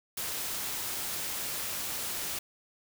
white noise, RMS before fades -35 dBFS, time 0.17-2.39 s, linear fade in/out 5 ms, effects none

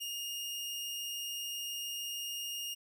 sawtooth tone, 2839 Hz, F7, 28 cents sharp, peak -34 dBFS, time 0-2.75 s, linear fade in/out 20 ms, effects none

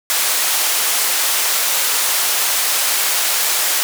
white band-pass noise, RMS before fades -17 dBFS, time 0.1-3.83 s, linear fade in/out 0 ms, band 580 to 16000 Hz, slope 12 dB/octave, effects none

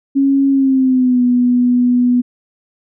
sine tone with pitch glide, 274.6 to 246.1 Hz, C#4 to B3, -16 to -6 cents, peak -9 dBFS, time 0.15-2.22 s, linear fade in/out 20 ms, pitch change -190 cents, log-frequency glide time 0.5-1.23 s, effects none

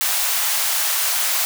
white high-pass noise, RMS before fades -20 dBFS, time 0.01-1.45 s, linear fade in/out 0 ms, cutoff 660 Hz, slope 24 dB/octave, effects none

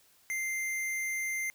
square tone, 2090 Hz, C7, 2 cents flat, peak -32 dBFS, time 0.3-1.5 s, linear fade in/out 0 ms, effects white hiss -64 dBFS RMS until 1.54 s

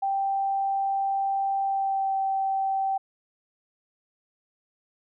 sine tone with pitch glide, 784 to 775.4 Hz, G5 to G5, 0 to -19 cents, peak -23 dBFS, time 0.02-2.98 s, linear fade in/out 10 ms, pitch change -19 cents, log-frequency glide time 1.63-2.16 s, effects none

